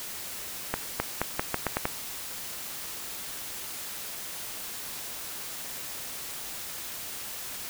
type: accelerating click train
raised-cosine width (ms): 0.5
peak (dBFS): -10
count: 8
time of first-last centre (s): 0.74-1.854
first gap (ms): 260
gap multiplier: 0.83
effects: white hiss -38 dBFS RMS until 7.69 s